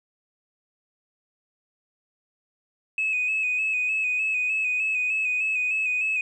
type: tone with vibrato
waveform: sine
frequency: 2540 Hz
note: D#7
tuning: 35 cents sharp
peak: -21 dBFS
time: 2.98-6.21 s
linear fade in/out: 2 ms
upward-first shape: square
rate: 3.3 Hz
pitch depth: 34 cents each way
effects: tanh soft clip ceiling -18 dBFS